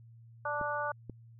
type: harmonic tone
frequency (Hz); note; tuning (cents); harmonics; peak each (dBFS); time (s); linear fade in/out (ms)
293.7; D4; 0; 2 / 3 / 4 / 5; -37 / -37 / -37 / -37; 0.45-0.92; 5
type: clicks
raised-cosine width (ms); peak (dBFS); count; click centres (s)
3; -29; 2; 0.613 / 1.097
effects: added 115 Hz sine -52 dBFS peak until 1.39 s